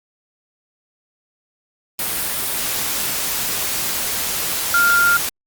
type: tone in noise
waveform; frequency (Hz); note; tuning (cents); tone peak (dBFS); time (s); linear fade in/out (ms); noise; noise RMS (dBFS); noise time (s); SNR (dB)
sine; 1396.9; F6; 0; -12; 4.74-5.17; 2; white; -22; 1.99-5.29; +7
effects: Opus 32 kbps